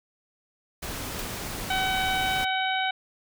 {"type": "noise", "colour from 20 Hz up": "pink", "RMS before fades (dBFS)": -34, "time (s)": [0.82, 2.45], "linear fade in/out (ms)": 10}
{"type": "noise with exponential decay", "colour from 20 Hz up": "white", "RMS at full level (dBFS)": -32, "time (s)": [1.19, 1.27], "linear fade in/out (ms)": 1, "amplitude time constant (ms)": 16}
{"type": "harmonic tone", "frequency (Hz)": 757, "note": "F#5", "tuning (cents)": 39, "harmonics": [1, 2, 3, 4, 5], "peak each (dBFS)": [-27, -30, -32, -33, -34], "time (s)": [1.7, 2.91], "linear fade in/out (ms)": 5}
{"effects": []}